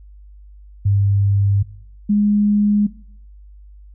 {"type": "tone pair in turn", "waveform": "sine", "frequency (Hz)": [100, 206.9], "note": ["G2", "G#3"], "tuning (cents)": [35, -6], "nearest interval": "octave + minor second", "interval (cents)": 1259, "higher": "second", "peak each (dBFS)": -12, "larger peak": "neither", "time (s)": [[0.85, 1.63], [2.09, 2.87]], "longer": "neither", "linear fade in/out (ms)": 10, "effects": ["noise-tail reverb RT60 0.6 s tail -19 dB re dry", "added 50 Hz sine -39 dBFS peak until 3.94 s"]}